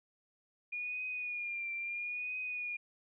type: tone with vibrato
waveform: sine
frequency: 2431 Hz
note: D#7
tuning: 41 cents flat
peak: -36 dBFS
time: 0.72-2.77 s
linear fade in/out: 10 ms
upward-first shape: triangle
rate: 0.75 Hz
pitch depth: 57 cents each way
effects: none